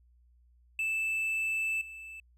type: tone with level steps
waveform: triangle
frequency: 2637 Hz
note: E7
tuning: in tune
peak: -27 / -41 dBFS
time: 0.79-2.2 s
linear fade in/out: 2 ms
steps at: 1.81 s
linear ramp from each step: 5 ms
effects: added 60 Hz sine -60 dBFS peak until 2.37 s